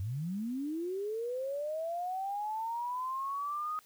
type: linear sweep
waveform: sine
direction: up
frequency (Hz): 89 to 1255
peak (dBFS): -33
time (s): 0-3.79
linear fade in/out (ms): 0
effects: white hiss -62 dBFS RMS until 3.85 s